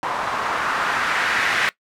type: noise with low-pass filter sweep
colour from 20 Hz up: blue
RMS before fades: -22 dBFS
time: 0.03-1.69 s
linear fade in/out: 0 ms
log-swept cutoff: 1000 to 1900 Hz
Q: 2
effects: noise-tail reverb RT60 0.1 s tail -19 dB re dry